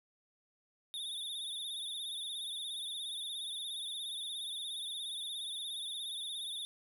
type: tone with vibrato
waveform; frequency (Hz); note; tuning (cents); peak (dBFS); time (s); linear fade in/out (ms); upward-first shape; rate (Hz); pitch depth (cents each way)
square; 3587; A7; +33; -39; 0.94-6.65; 0; sine; 17; 80
effects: none